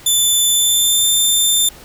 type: tone with pitch glide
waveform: 15% pulse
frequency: 3520 to 3575 Hz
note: A7 to A7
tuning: 0 to +27 cents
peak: -5 dBFS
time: 0.06-1.69 s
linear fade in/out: 5 ms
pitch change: +27 cents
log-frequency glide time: 0.52-1.06 s
effects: pink hiss -40 dBFS RMS until 1.84 s